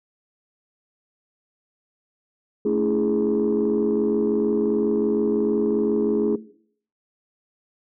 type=chord; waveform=sine; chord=A major seventh; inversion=none; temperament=equal with one note detuned; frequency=220 / 282.8 / 329.6 / 415.3 Hz; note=A3 / C#4 / E4 / G#4; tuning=0 / +35 / 0 / 0 cents; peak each=-24 / -26 / -25 / -20 dBFS; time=2.65-6.36 s; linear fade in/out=5 ms; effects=noise-tail reverb RT60 0.6 s tail -18 dB re dry + tanh soft clip ceiling -13 dBFS